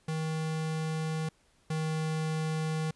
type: tone pair in turn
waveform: square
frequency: 158.3 / 157.64 Hz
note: D#3 / D#3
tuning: +30 / +23 cents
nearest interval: unison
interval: 7 cents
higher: first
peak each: -31 / -30 dBFS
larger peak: second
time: 0.08-1.29 / 1.7-2.91 s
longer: neither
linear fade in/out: 5 ms
effects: pink hiss -67 dBFS RMS until 2.95 s + resampled to 24000 Hz